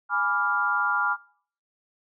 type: chord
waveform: sine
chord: G# diminished seventh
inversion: none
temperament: equal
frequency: 830.6 / 987.8 / 1174.7 / 1396.9 Hz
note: G#5 / B5 / D6 / F6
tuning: 0 / 0 / 0 / 0 cents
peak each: -30 / -30 / -29 / -24 dBFS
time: 0.09-1.17 s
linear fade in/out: 50 ms
effects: noise-tail reverb RT60 0.5 s tail -20 dB re dry